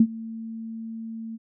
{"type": "tone with ADSR envelope", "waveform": "sine", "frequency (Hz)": 225.1, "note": "A3", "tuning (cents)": 40, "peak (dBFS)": -10, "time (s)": [0, 1.38], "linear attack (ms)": 4, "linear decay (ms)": 59, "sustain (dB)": -22, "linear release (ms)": 32, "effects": []}